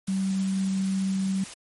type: tone in noise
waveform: sine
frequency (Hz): 191.8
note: G3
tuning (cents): -37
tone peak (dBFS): -23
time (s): 0.08-1.44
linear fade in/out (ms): 5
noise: white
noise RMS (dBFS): -41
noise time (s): 0.07-1.54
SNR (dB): +15
effects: MP3 48 kbps